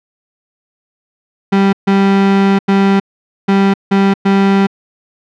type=tone bursts at uneven times; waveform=35% pulse; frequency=196.2 Hz; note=G3; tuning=2 cents sharp; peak=-6 dBFS; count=6; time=1.52-1.73 / 1.87-2.59 / 2.68-3 / 3.48-3.74 / 3.91-4.14 / 4.25-4.67 s; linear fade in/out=10 ms; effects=low-pass 3000 Hz 12 dB/octave